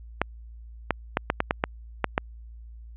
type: clicks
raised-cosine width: 0.5 ms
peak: -6 dBFS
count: 9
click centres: 0.216 / 0.907 / 1.171 / 1.301 / 1.404 / 1.509 / 1.639 / 2.043 / 2.179 s
effects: added 57 Hz sine -41 dBFS peak until 2.96 s + resampled to 8000 Hz